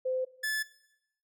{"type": "tone pair in turn", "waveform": ["sine", "45% pulse"], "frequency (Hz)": [515, 1732.2], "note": ["C5", "A6"], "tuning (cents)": [-28, -28], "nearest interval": "octave + major sixth", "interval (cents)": 2100, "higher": "second", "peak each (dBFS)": [-28, -29], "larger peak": "first", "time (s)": [[0.05, 0.25], [0.43, 0.63]], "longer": "neither", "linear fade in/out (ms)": 10, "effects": ["noise-tail reverb RT60 0.8 s tail -17 dB re dry"]}